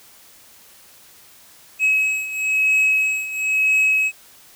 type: beating tone pair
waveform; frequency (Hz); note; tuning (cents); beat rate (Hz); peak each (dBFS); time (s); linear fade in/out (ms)
triangle; 2560 / 2561; D#7 / D#7; +49 / +49; 1; -16 / -20; 1.79-4.12; 50
effects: white hiss -48 dBFS RMS until 4.55 s